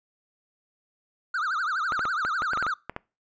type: tone with vibrato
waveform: triangle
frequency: 1366 Hz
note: F6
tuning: 39 cents flat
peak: -23 dBFS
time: 1.34-2.74 s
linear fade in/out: 5 ms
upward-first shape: triangle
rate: 12 Hz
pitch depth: 270 cents each way
type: clicks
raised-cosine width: 0.5 ms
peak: -16 dBFS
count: 11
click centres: 1.922 / 1.993 / 2.054 / 2.25 / 2.421 / 2.534 / 2.574 / 2.626 / 2.666 / 2.896 / 2.964 s
effects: noise-tail reverb RT60 0.3 s tail -24 dB re dry + resampled to 16000 Hz